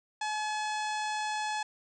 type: harmonic tone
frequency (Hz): 853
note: G#5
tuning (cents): +46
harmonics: 1 / 2 / 3 / 4 / 5 / 6 / 7 / 8 / 9 / 10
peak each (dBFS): -32 / -38 / -42 / -44 / -46 / -48 / -49 / -50 / -51 / -52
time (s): 0.21-1.63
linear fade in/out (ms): 5
effects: none